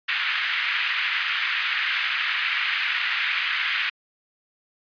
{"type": "band-pass noise", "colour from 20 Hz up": "white", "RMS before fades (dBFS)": -25, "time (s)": [0.08, 3.9], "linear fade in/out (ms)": 10, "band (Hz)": [1500, 2800], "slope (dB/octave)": 24, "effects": ["resampled to 11025 Hz"]}